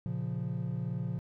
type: chord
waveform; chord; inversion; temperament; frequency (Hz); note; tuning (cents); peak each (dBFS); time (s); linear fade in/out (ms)
triangle; Bb minor; none; equal; 116.54 / 138.59 / 174.61; Bb2 / Db3 / F3; 0 / 0 / 0; -34; 0.06-1.19; 0
effects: tanh soft clip ceiling -22 dBFS